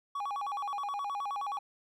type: tone with vibrato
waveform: triangle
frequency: 958 Hz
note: A#5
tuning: 47 cents sharp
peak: -31 dBFS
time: 0.15-1.59 s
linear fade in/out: 5 ms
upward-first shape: square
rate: 9.5 Hz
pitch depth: 280 cents each way
effects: none